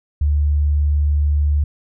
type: tone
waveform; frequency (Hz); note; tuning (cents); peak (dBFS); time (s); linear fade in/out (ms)
sine; 73.42; D2; 0; -13; 0.21-1.64; 5
effects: none